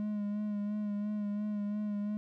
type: tone with vibrato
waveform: triangle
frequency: 207.7 Hz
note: G#3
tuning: in tune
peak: -30 dBFS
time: 0-2.17 s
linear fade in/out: 0 ms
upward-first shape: sine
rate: 2.9 Hz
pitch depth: 28 cents each way
effects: none